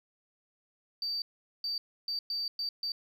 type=tone bursts at uneven times; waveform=sine; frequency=4631 Hz; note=D8; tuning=25 cents flat; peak=-30 dBFS; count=6; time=1.02-1.22 / 1.64-1.78 / 2.08-2.19 / 2.3-2.48 / 2.59-2.69 / 2.83-2.92 s; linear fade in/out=2 ms; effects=tanh soft clip ceiling -27 dBFS